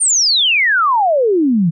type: exponential sweep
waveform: sine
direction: down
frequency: 9300 to 155.8 Hz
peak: -10 dBFS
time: 0-1.71 s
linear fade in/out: 20 ms
effects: none